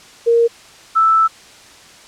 sine tone pair in turn, 466.2 / 1318.6 Hz, A#4 / E6, 0 / 0 cents, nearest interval octave + tritone, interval 1800 cents, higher second, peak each -9 / -9 dBFS, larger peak neither, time 0.26-0.48 / 0.95-1.28 s, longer second, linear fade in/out 20 ms, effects white hiss -42 dBFS RMS until 2.07 s + low-pass 7000 Hz 12 dB/octave

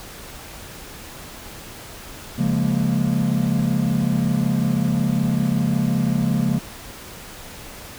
triangle chord, Bb minor seventh, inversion first, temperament equal, 138.59 / 174.61 / 207.7 / 233.1 Hz, Db3 / F3 / Ab3 / Bb3, 0 / 0 / 0 / 0 cents, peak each -21 dBFS, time 2.38-6.59 s, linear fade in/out 10 ms, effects pink hiss -38 dBFS RMS until 7.98 s

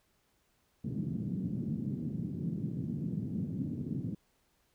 pink band-pass noise, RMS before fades -36 dBFS, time 0.84-4.15 s, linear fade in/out 5 ms, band 130 to 250 Hz, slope 24 dB/octave, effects pink hiss -73 dBFS RMS until 4.74 s

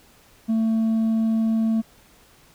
triangle tone with hard clipping, 223.3 Hz, A3, 26 cents sharp, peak -17 dBFS, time 0.48-1.82 s, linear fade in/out 20 ms, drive 1 dB, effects pink hiss -54 dBFS RMS until 2.54 s

